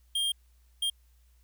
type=tone bursts at uneven times; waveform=square; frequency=3210 Hz; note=G7; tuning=40 cents sharp; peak=-27 dBFS; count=2; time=0.15-0.32 / 0.82-0.9 s; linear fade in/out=5 ms; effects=added 60 Hz sine -59 dBFS peak until 1.43 s + white hiss -72 dBFS RMS until 1.43 s